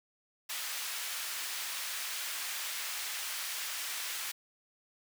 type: high-pass noise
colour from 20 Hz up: pink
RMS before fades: -38 dBFS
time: 0.49-4.32 s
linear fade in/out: 10 ms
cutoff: 1700 Hz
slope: 12 dB/octave
effects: none